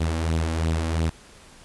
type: tone with flanger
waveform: sawtooth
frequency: 81.1 Hz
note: E2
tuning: 28 cents flat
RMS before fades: -24 dBFS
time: 0-1.1 s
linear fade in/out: 10 ms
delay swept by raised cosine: 0.25 to 3.75 ms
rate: 2.9 Hz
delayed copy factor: +0.55
effects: pink hiss -49 dBFS RMS until 1.64 s + resampled to 24000 Hz